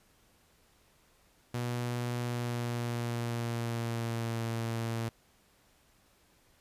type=tone with pitch glide; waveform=sawtooth; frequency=121.2 to 114.73 Hz; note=B2 to A#2; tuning=-32 to -27 cents; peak=-28 dBFS; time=1.54-5.09 s; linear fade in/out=5 ms; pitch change=-95 cents; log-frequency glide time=2.19-4.44 s; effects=pink hiss -66 dBFS RMS until 6.6 s + resampled to 32000 Hz